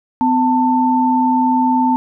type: tone pair together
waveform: sine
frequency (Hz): 253.7 / 890.4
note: B3 / A5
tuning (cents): +47 / +20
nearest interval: octave + minor seventh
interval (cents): 2173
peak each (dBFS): -14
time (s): 0.21-1.96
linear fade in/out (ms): 0
effects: none